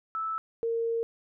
sine tone pair in turn, 1313 / 459.9 Hz, E6 / A#4, -7 / -23 cents, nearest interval octave + tritone, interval 1816 cents, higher first, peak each -29 / -26 dBFS, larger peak second, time 0.15-0.38 / 0.63-1.03 s, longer second, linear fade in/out 0 ms, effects none

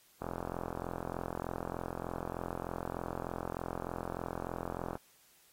click train, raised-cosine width 1 ms, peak -23 dBFS, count 206, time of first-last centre 0.22-4.954 s, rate 43.3 Hz, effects white hiss -65 dBFS RMS until 5.52 s + AAC 48 kbps

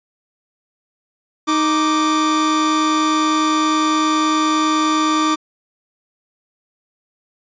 45% pulse tone pair together, 311.1 / 1174.6 Hz, D#4 / D6, 0 / 0 cents, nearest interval octave + major seventh, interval 2300 cents, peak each -17 dBFS, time 1.47-5.36 s, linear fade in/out 20 ms, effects resampled to 16000 Hz

